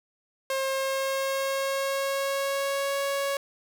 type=tone with pitch glide; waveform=sawtooth; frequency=535 to 556.1 Hz; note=C5 to C#5; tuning=+38 to +5 cents; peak=-22 dBFS; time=0.5-3.37 s; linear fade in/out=2 ms; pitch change=+67 cents; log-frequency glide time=0.68-2.99 s; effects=none